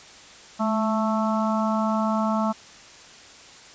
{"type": "harmonic tone with a mistuned harmonic", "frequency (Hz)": 220, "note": "A3", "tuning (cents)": 0, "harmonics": [1, 3, 4, 5, 6], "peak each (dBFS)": [-23, -28, -29, -30, -31], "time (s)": [0.59, 2.53], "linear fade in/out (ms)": 20, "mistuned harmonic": 1, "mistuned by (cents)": -36, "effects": ["white hiss -46 dBFS RMS until 3.74 s", "resampled to 16000 Hz"]}